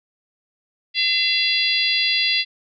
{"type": "harmonic tone", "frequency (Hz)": 680, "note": "F5", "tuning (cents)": -46, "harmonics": [3, 4, 5, 6, 7], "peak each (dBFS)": [-25, -22, -23, -24, -23], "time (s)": [0.94, 2.45], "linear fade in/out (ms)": 50, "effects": []}